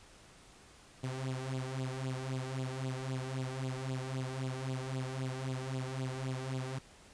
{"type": "tone with flanger", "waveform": "sawtooth", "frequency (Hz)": 130.81, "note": "C3", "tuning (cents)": 0, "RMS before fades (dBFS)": -38, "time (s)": [1.03, 6.79], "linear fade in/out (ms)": 10, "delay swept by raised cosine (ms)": [0.25, 2.65], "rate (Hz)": 3.8, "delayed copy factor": 0.8, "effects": ["pink hiss -58 dBFS RMS until 7.13 s", "resampled to 22050 Hz"]}